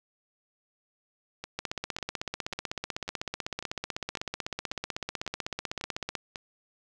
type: two click trains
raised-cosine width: 0.2 ms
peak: -15 / -20 dBFS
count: 74 / 10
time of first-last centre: 1.59-6.152 / 1.44-6.358 s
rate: 16 / 1.83 Hz
effects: none